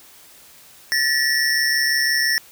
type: tone cluster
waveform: square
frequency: 1765 / 1911 / 5420 Hz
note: A6 / A#6 / E8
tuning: +5 / +43 / +47 cents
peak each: -22 dBFS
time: 0.92-2.38 s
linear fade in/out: 0 ms
effects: white hiss -47 dBFS RMS until 2.51 s